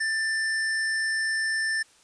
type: tone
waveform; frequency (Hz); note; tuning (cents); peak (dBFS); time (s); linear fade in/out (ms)
square; 1776; A6; +16; -25; 0-1.83; 10
effects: white hiss -58 dBFS RMS until 2.03 s + resampled to 22050 Hz